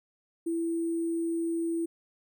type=tone with sample-and-hold; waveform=sine; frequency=333.4 Hz; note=E4; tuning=20 cents sharp; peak=-27 dBFS; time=0.46-1.86 s; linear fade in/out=10 ms; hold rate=8820 Hz; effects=none